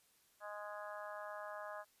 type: harmonic tone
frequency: 207.7 Hz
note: G#3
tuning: in tune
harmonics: 3 / 4 / 5 / 6 / 7 / 8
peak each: -48 / -53 / -52 / -52 / -57 / -53 dBFS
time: 0.4-1.85 s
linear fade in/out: 50 ms
effects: white hiss -72 dBFS RMS until 2 s + resampled to 32000 Hz